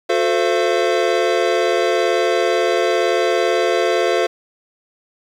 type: tone cluster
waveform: square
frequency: 361.2 / 442.1 / 520 / 679 Hz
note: F#4 / A4 / C5 / F5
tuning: -42 / +8 / -11 / -49 cents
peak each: -21 dBFS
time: 0.09-4.27 s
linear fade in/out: 10 ms
effects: low-pass 5000 Hz 12 dB/octave + 8-bit